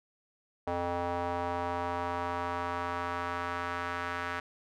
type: tone with band-pass filter sweep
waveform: square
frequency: 87.31 Hz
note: F2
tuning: in tune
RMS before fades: -34 dBFS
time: 0.67-4.4 s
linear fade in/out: 5 ms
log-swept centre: 730 to 1500 Hz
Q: 1.9
effects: none